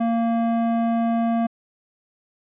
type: tone with band-pass filter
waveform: square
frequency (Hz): 230.7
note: A#3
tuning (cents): -18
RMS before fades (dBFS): -21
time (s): 0-1.47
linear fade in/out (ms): 10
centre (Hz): 460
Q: 8.5
effects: resampled to 8000 Hz